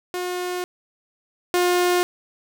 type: tone pair in turn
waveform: sawtooth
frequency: 359.9 / 356.4 Hz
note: F#4 / F4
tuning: -48 / +35 cents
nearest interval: unison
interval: 17 cents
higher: first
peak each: -21 / -13 dBFS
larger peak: second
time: 0.14-0.64 / 1.54-2.03 s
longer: first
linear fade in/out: 0 ms
effects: none